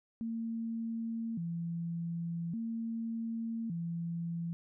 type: tone with vibrato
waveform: sine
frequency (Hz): 196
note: G3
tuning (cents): 0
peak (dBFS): -34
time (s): 0.21-4.53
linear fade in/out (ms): 0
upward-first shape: square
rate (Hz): 0.43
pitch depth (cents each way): 260
effects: none